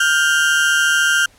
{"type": "tone pair together", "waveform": "35% pulse", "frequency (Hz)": [1414, 1568], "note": ["F6", "G6"], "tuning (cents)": [21, 0], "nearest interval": "major second", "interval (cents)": 179, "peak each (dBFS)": -14, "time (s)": [0, 1.26], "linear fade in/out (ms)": 5, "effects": ["pink hiss -51 dBFS RMS until 1.38 s", "low-pass 11000 Hz 12 dB/octave"]}